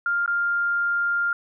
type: tone with dropouts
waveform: sine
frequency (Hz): 1400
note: F6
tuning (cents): +4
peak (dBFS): -20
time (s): 0.06-1.33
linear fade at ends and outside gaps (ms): 2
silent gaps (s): 0.261-0.277
effects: none